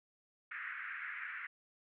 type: band-pass noise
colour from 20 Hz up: pink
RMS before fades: -44 dBFS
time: 0.51-1.47 s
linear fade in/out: 5 ms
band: 1400 to 2200 Hz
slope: 48 dB/octave
effects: none